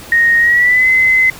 sine tone with pitch glide, 1864.7 to 2045 Hz, A#6 to C7, 0 to -40 cents, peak -7 dBFS, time 0.12-1.3 s, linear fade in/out 2 ms, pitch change +160 cents, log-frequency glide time 0.39-0.88 s, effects pink hiss -33 dBFS RMS until 1.39 s

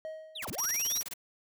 triangle tone with exponential decay, 631 Hz, D#5, 24 cents sharp, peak -33 dBFS, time 0.05-0.74 s, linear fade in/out 0 ms, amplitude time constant 150 ms
triangle linear two-way sweep, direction down then up, 4068 to 40 to 4068 Hz, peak -36 dBFS, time 0.35-0.99 s, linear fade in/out 10 ms, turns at 0.49 s
white noise bursts, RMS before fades -39 dBFS, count 14, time 0.42-1.138 s, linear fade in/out 5 ms, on 29 ms, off 24 ms
35% pulse tone, 5690 Hz, F8, 31 cents sharp, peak -27 dBFS, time 0.58-1.02 s, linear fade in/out 10 ms
effects none

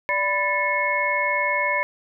sine tone cluster, 586 / 993 / 1763 / 2179 Hz, D5 / B5 / A6 / C#7, -4 / +9 / +3 / -30 cents, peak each -27 / -25 / -27 / -23 dBFS, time 0.09-1.83 s, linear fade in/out 0 ms, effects none

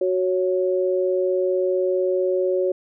sine tone pair together, 370 / 554.4 Hz, F#4 / C#5, 0 / 0 cents, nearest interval perfect fifth, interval 700 cents, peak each -20 / -22 dBFS, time 0.01-2.72 s, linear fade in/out 5 ms, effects none

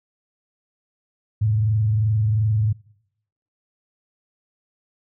sine tone with frequency modulation, 107.9 Hz, A2, 33 cents flat, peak -16 dBFS, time 1.41-2.73 s, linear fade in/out 10 ms, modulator 22.8 Hz, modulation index 0.31, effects noise-tail reverb RT60 0.8 s tail -24 dB re dry

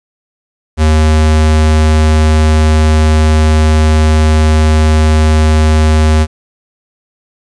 square tone, 77.78 Hz, D#2, in tune, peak -6 dBFS, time 0.77-6.27 s, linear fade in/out 50 ms, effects resampled to 22050 Hz + 7-bit

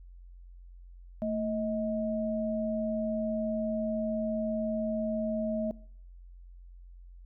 sine tone pair together, 223.1 / 631 Hz, A3 / D#5, +24 / +24 cents, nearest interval octave + tritone, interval 1800 cents, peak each -31 / -32 dBFS, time 1.22-5.71 s, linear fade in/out 0 ms, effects noise-tail reverb RT60 0.6 s tail -22 dB re dry + added 44 Hz sine -47 dBFS peak until 7.25 s

